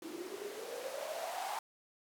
blue noise with band-pass filter sweep, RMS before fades -42 dBFS, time 0.02-1.59 s, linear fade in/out 2 ms, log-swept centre 310 to 830 Hz, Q 8.4, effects none

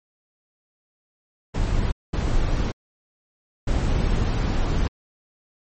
brown noise bursts at uneven times, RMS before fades -21 dBFS, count 3, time 1.54-1.92 / 2.13-2.72 / 3.67-4.88 s, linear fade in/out 10 ms, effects MP3 32 kbps

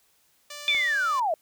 5% pulse tone, 587.3 Hz, D5, in tune, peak -26 dBFS, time 0.5-1.2 s, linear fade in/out 5 ms
sine tone with exponential decay, 3520 Hz, A7, in tune, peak -20 dBFS, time 0.68-1.14 s, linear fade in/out 0 ms, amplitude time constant 100 ms
sine linear sweep, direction down, 2420 to 600 Hz, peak -22 dBFS, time 0.68-1.34 s, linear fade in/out 2 ms
click, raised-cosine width 0.5 ms, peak -25 dBFS, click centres 0.748 s
effects white hiss -65 dBFS RMS until 1.41 s

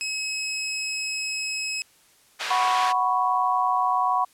20% pulse tone, 2564 Hz, E7, 49 cents flat, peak -22 dBFS, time 0.01-1.82 s, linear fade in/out 0 ms
white band-pass noise, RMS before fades -30 dBFS, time 2.39-2.93 s, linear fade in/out 20 ms, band 810 to 3000 Hz, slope 12 dB/octave
sine chord, F# suspended fourth, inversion none, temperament equal, 740 / 987.8 / 1108.7 Hz, F#5 / B5 / C#6, 0 / 0 / 0 cents, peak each -24 dBFS, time 2.5-4.25 s, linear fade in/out 10 ms
effects white hiss -58 dBFS RMS until 4.33 s + low-pass 12000 Hz 12 dB/octave

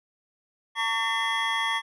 triangle tone cluster, 907 / 1132 / 1803 / 2034 / 3325 Hz, A#5 / C#6 / A6 / C7 / G#7, -48 / +36 / +42 / -50 / +1 cents, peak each -29 dBFS, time 0.75-1.82 s, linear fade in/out 50 ms, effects resampled to 32000 Hz

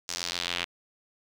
square tone with band-pass filter sweep, 43.65 Hz, F1, in tune, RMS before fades -33 dBFS, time 0.08-0.65 s, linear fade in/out 10 ms, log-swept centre 6100 to 2800 Hz, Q 2, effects none

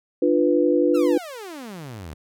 sine chord, B diminished, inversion first, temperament equal with one note detuned, 297.6 / 349.2 / 493.9 Hz, D4 / F4 / B4, +23 / 0 / 0 cents, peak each -20 dBFS, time 0.22-1.18 s, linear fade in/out 5 ms
sawtooth exponential sweep, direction down, 1404 to 69.7 Hz, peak -30 dBFS, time 0.94-2.14 s, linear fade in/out 10 ms
effects none

